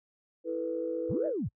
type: chord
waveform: sine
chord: E suspended fourth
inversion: none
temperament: just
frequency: 329.6 / 439.5 / 494.4 Hz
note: E4 / A4 / B4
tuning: 0 / -2 / +2 cents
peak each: -35 / -38 / -32 dBFS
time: 0.44-1.33 s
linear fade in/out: 50 ms
type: linear two-way sweep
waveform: sine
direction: up then down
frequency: 54.9 to 648 to 60.8 Hz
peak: -29 dBFS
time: 1.09-1.49 s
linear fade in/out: 20 ms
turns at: 1.26 s
effects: noise-tail reverb RT60 0.1 s tail -26 dB re dry + tanh soft clip ceiling -19 dBFS